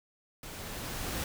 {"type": "noise with level ramp", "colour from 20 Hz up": "pink", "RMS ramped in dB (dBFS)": [-44, -34], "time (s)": [0.43, 1.24], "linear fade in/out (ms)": 2, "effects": []}